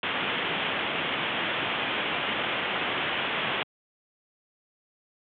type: low-pass noise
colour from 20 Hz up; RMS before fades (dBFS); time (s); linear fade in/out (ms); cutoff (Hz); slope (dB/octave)
white; -29; 0.03-3.63; 2; 3400; 96
effects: high-pass 150 Hz 12 dB/octave